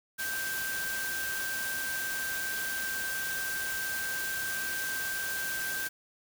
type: tone in noise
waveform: sine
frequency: 1568 Hz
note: G6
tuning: in tune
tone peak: -33 dBFS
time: 0.18-5.89 s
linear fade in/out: 20 ms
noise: white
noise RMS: -37 dBFS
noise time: 0.18-5.89 s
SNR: +1 dB
effects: none